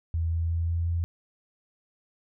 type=tone with pitch steps; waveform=sine; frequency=82.41 / 83.03 / 83.66 / 84.29 / 84.92 Hz; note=E2 / E2 / E2 / E2 / F2; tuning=0 / +13 / +26 / +39 / -48 cents; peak=-24 dBFS; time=0.14-1.04 s; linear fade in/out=0 ms; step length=180 ms; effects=none